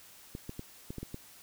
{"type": "clicks", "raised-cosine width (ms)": 3, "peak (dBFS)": -26, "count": 7, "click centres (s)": [0.351, 0.494, 0.594, 0.905, 0.983, 1.03, 1.144], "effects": ["white hiss -55 dBFS RMS until 1.42 s"]}